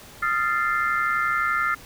sine chord, F dominant seventh, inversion third, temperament equal with one note detuned, 1244.5 / 1376.1 / 1760 / 2093 Hz, Eb6 / F6 / A6 / C7, 0 / -26 / 0 / 0 cents, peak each -27 / -23 / -28 / -29 dBFS, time 0.22-1.75 s, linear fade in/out 10 ms, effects pink hiss -45 dBFS RMS until 1.85 s

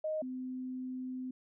sine tone pair in turn, 622.3 / 256 Hz, D#5 / C4, 0 / -38 cents, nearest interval octave + minor third, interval 1538 cents, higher first, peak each -32 / -37 dBFS, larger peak first, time 0.04-0.22 / 0.22-1.31 s, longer second, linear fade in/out 5 ms, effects none

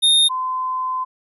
square / sine tone pair in turn, 3675 / 1026.5 Hz, A#7 / C6, -25 / -33 cents, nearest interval octave + minor seventh, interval 2208 cents, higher first, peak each -12 / -20 dBFS, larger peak first, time 0.02-0.29 / 0.29-1.05 s, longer second, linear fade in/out 20 ms, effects resampled to 32000 Hz

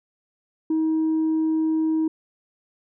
sine tone, 317.4 Hz, D#4, 35 cents sharp, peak -17 dBFS, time 0.7-2.08 s, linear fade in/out 5 ms, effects tanh soft clip ceiling -17 dBFS

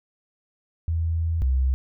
sine tone pair in turn, 82.3 / 65.32 Hz, E2 / C2, -2 / -2 cents, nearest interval major third, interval 400 cents, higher first, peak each -21 / -18 dBFS, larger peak second, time 0.88-1.42 / 1.42-1.74 s, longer first, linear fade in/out 0 ms, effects none

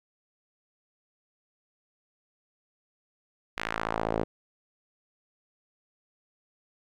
sawtooth tone with band-pass filter sweep, 55.1 Hz, A1, 3 cents sharp, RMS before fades -31 dBFS, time 3.57-4.24 s, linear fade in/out 10 ms, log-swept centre 2200 to 460 Hz, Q 1.3, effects none

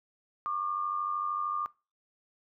sine tone pair together, 1106.8 / 1200 Hz, C#6 / D6, -3 / +37 cents, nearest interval minor second, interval 140 cents, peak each -36 / -31 dBFS, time 0.46-1.66 s, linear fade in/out 0 ms, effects noise-tail reverb RT60 0.3 s tail -21 dB re dry

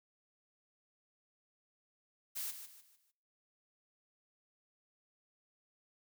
blue noise with echo, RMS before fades -40 dBFS, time 2.35-2.52 s, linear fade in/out 20 ms, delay 150 ms, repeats 4, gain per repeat -9 dB, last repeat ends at 3.12 s, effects noise-tail reverb RT60 0.8 s tail -25 dB re dry

